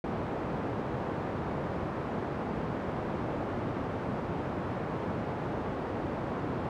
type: band-pass noise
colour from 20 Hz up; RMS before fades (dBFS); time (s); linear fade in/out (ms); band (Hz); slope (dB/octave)
pink; -34; 0.04-6.69; 2; 110 to 1000; 12
effects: none